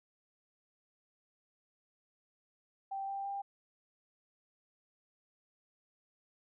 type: tone with pitch steps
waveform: sine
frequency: 782 / 788.8 / 795.7 Hz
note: G5 / G5 / G5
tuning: -4 / +11 / +26 cents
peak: -36 dBFS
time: 2.91-3.42 s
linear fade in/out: 10 ms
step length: 170 ms
effects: none